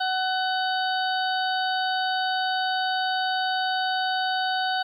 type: harmonic tone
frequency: 750 Hz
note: F#5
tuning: 23 cents sharp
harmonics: 1 / 2 / 4 / 5 / 6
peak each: -25 / -28 / -34 / -34 / -36 dBFS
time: 0-4.83 s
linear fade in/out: 10 ms
effects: 10-bit